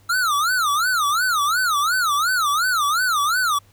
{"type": "tone with vibrato", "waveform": "square", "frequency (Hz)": 1318.5, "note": "E6", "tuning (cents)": 0, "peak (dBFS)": -18, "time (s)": [0.09, 3.59], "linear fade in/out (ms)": 10, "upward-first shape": "sine", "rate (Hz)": 2.8, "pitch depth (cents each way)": 250, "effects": ["added 100 Hz sine -51 dBFS peak until 3.72 s", "pink hiss -57 dBFS RMS until 3.72 s"]}